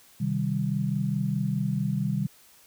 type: chord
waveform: sine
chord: C minor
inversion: none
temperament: equal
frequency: 130.81 / 155.56 / 196 Hz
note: C3 / Eb3 / G3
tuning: 0 / 0 / 0 cents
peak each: -29 / -29 / -28 dBFS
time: 0.2-2.27 s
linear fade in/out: 10 ms
effects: white hiss -56 dBFS RMS until 2.66 s